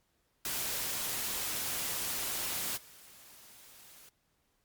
white noise with level steps, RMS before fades -35 / -55 dBFS, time 0.45-4.09 s, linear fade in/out 2 ms, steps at 2.76 s, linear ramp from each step 20 ms, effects pink hiss -75 dBFS RMS until 4.64 s + MP3 96 kbps

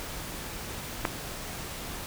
clicks, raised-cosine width 0.5 ms, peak -20 / -10 dBFS, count 2, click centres 1.049 / 1.052 s, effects pink hiss -38 dBFS RMS until 2.06 s

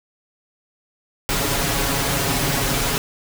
pink noise with comb filter, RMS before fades -21 dBFS, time 1.29-2.98 s, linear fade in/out 0 ms, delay 7.2 ms, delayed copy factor +0.85, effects none

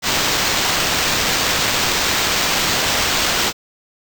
blue noise with sample-and-hold, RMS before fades -18 dBFS, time 0.02-3.53 s, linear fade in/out 50 ms, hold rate 11025 Hz, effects none

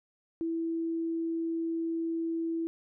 sine tone, 329.8 Hz, E4, 1 cent sharp, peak -29 dBFS, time 0.41-2.67 s, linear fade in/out 0 ms, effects none

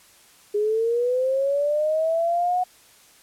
sine linear sweep, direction up, 409.8 to 735 Hz, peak -19 dBFS, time 0.54-2.64 s, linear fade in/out 10 ms, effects white hiss -53 dBFS RMS until 3.22 s + low-pass 12000 Hz 12 dB/octave

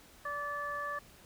harmonic tone, 580 Hz, D5, 22 cents flat, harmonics 1 / 2 / 3, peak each -43 / -37 / -40 dBFS, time 0.25-0.99 s, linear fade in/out 5 ms, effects pink hiss -58 dBFS RMS until 1.25 s

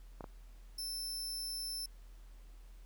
clicks, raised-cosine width 1 ms, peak -30 dBFS, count 2, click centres 0.208 / 0.242 s
sawtooth tone, 5310 Hz, E8, 12 cents sharp, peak -36 dBFS, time 0.78-1.86 s, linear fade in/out 5 ms
effects added 41 Hz sine -51 dBFS peak until 2.85 s + pink hiss -68 dBFS RMS until 2.85 s

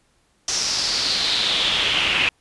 brown noise with band-pass filter sweep, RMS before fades -21 dBFS, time 0.48-2.29 s, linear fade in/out 2 ms, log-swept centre 5800 to 2600 Hz, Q 4.8, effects pink hiss -63 dBFS RMS until 2.4 s + resampled to 24000 Hz

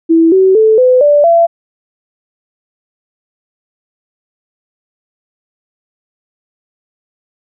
sine tone with pitch steps, 328.2 / 379.2 / 438.1 / 506.2 / 584.8 / 675.6 Hz, E4 / F#4 / A4 / B4 / D5 / E5, -8 / +43 / -7 / +43 / -7 / +42 cents, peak -4 dBFS, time 0.09-1.47 s, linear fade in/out 20 ms, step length 230 ms, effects none

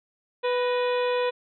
harmonic tone with a mistuned harmonic, 493.9 Hz, B4, in tune, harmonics 1 / 2 / 3 / 4 / 5 / 6 / 7 / 8, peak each -23 / -30 / -38 / -38 / -36 / -44 / -39 / -45 dBFS, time 0.43-1.31 s, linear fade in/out 20 ms, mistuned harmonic 4, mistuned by -87 cents, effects none

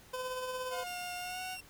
25% pulse tone with tremolo, 509 Hz, C5, 48 cents flat, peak -31 dBFS, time 0.13-0.84 s, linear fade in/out 10 ms, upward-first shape sine, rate 17 Hz, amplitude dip 35%
sawtooth tone with pitch glide, 716 to 740.4 Hz, F5 to F#5, +43 to +1 cents, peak -36 dBFS, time 0.7-1.58 s, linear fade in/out 50 ms, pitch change +58 cents, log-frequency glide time 1.2-1.44 s
sawtooth tone with vibrato, 2754 Hz, F7, 25 cents flat, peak -40 dBFS, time 0.86-1.61 s, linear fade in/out 10 ms, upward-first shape sine, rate 6.4 Hz, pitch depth 18 cents each way
effects pink hiss -58 dBFS RMS until 1.69 s

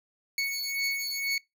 25% pulse beating tone pair, 2215 / 2217.1 Hz, C#7 / C#7, -2 / 0 cents, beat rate 2.1 Hz, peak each -28 dBFS, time 0.38-1.38 s, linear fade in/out 2 ms, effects noise-tail reverb RT60 0.2 s tail -24 dB re dry

